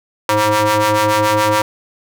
sawtooth ring-modulated tone, 211 Hz, G#3, 28 cents sharp, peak -5 dBFS, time 0.29-1.62 s, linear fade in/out 2 ms, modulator 742 Hz, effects none

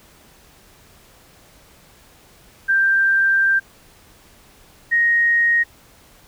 sine tone pair in turn, 1578 / 1871.7 Hz, G6 / A#6, +11 / +7 cents, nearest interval minor third, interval 296 cents, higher second, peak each -13 dBFS, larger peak neither, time 2.68-3.6 / 4.91-5.64 s, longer first, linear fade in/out 20 ms, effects pink hiss -50 dBFS RMS until 6.27 s

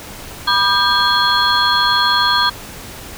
sine tone cluster, 977 / 1204 / 1583 / 3342 / 4236 Hz, B5 / D6 / G6 / G#7 / C8, -19 / +43 / +17 / +10 / +21 cents, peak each -18 dBFS, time 0.47-2.5 s, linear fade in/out 10 ms, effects pink hiss -33 dBFS RMS until 3.17 s

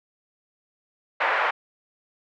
white band-pass noise, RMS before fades -23 dBFS, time 1.2-1.51 s, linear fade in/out 10 ms, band 560 to 2000 Hz, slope 24 dB/octave, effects none

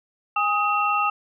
sine tone cluster, 819 / 1255 / 2712 Hz, G#5 / D#6 / E7, -24 / +15 / +49 cents, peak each -25 / -21 / -26 dBFS, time 0.36-1.1 s, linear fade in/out 5 ms, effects none

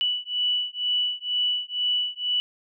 sine beating tone pair, 2958 / 2960.1 Hz, F#7 / F#7, -1 / 0 cents, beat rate 2.1 Hz, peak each -26 dBFS, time 0.01-2.4 s, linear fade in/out 0 ms, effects none

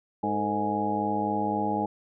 harmonic tone with a mistuned harmonic, 103.83 Hz, G#2, in tune, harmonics 1 / 2 / 3 / 4 / 5 / 6 / 7 / 8, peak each -40 / -31 / -32 / -35 / -38 / -37 / -37 / -28 dBFS, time 0.23-1.86 s, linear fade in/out 5 ms, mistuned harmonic 4, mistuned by +110 cents, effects none

